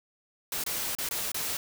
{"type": "noise with dropouts", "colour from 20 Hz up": "white", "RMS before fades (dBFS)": -32, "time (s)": [0.52, 1.57], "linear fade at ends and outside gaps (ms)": 2, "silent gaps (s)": [[0.638, 0.663], [0.951, 0.985], [1.089, 1.11], [1.318, 1.344]], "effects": []}